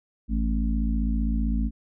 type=harmonic tone with a mistuned harmonic; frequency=55.5 Hz; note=A1; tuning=16 cents sharp; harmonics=1 / 3 / 4 / 5; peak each=-23 / -34 / -28 / -34 dBFS; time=0.28-1.71 s; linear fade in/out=50 ms; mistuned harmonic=1; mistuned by=-62 cents; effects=none